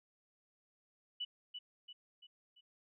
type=tone with echo; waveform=sine; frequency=2960 Hz; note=F#7; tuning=in tune; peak=-37 dBFS; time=1.2-1.25 s; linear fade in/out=10 ms; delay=340 ms; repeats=4; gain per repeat=-6 dB; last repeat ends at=2.61 s; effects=none